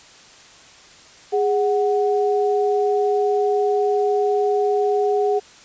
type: tone pair together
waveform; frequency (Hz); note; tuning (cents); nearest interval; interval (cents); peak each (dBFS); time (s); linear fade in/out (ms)
sine; 412.8 / 740; G#4 / F#5; -10 / 0; minor seventh; 1010; -17 / -22; 1.32-5.4; 20
effects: white hiss -46 dBFS RMS until 5.64 s + resampled to 16000 Hz